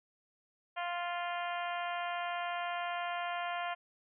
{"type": "harmonic tone", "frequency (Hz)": 349.2, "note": "F4", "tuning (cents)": 0, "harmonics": [2, 3, 4, 5, 6, 7, 8, 9], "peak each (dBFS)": [-37, -41, -43, -45, -47, -48, -49, -50], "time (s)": [0.76, 3.75], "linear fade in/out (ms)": 20, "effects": []}